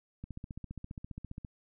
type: click train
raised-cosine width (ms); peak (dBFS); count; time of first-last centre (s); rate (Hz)
5; -29; 19; 0.24-1.448; 14.9
effects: none